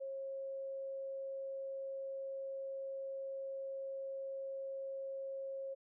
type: tone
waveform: sine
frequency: 541 Hz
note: C#5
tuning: 42 cents flat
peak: -40 dBFS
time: 0-5.75 s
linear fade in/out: 20 ms
effects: none